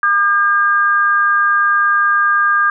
sine tone pair together, 1206.7 / 1612 Hz, D6 / G6, +47 / +48 cents, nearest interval perfect fourth, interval 501 cents, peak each -13 dBFS, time 0.03-2.7 s, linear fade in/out 2 ms, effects none

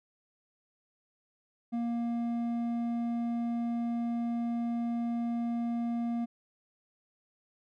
sine tone with hard clipping, 235 Hz, A#3, 14 cents sharp, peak -31 dBFS, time 1.72-6.26 s, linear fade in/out 20 ms, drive 6 dB, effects none

